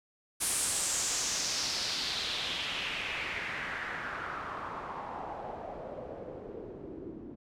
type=noise with low-pass filter sweep; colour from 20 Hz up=white; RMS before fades=-36 dBFS; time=0.4-7.36 s; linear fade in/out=20 ms; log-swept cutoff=10000 to 290 Hz; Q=3; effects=none